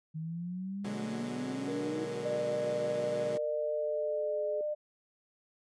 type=exponential sweep; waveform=sine; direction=up; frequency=155.56 to 320.6 Hz; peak=-35 dBFS; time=0.14-2.06 s; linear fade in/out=20 ms
type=chord; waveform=15% pulse; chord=G# half-diminished seventh; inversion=first; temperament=equal with one note detuned; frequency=121.35 / 146.83 / 185 / 207.7 Hz; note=B2 / D3 / F#3 / G#3; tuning=-30 / 0 / 0 / 0 cents; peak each=-38 dBFS; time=0.84-3.38 s; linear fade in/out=10 ms
type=tone with pitch glide; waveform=sine; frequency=472.9 to 426.2 Hz; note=A#4 to G#4; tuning=+25 to +45 cents; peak=-36 dBFS; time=1.68-4.61 s; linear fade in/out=2 ms; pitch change=-180 cents; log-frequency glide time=3.15-4.43 s
type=tone; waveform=sine; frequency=601 Hz; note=D5; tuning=40 cents sharp; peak=-31 dBFS; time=2.24-4.75 s; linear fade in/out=20 ms
effects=resampled to 22050 Hz